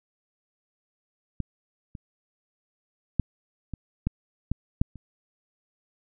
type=clicks; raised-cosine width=5 ms; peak=-16 / -26 / -9 / -21 / -12 / -13 / -8 / -30 dBFS; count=8; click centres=1.403 / 1.952 / 3.197 / 3.737 / 4.07 / 4.516 / 4.815 / 4.957 s; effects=none